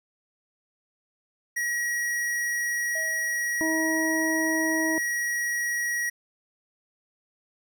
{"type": "tone", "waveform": "square", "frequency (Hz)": 1908, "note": "A#6", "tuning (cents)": 40, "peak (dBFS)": -26, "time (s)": [1.56, 6.1], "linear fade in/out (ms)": 10}
{"type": "tone with exponential decay", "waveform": "triangle", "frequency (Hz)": 640, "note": "D#5", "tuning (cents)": 49, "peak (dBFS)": -32, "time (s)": [2.95, 3.78], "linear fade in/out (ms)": 5, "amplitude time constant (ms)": 180}
{"type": "harmonic tone", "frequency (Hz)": 320, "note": "D#4", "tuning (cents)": 49, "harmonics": [1, 2, 3], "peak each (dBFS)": [-26, -32, -36], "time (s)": [3.61, 4.98], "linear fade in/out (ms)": 0}
{"effects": []}